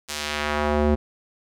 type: tone with band-pass filter sweep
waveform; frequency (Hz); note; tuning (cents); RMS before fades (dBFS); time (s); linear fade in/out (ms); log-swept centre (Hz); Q
square; 74.5; D2; +25; -23; 0.08-0.96; 20; 7000 to 300; 0.78
effects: none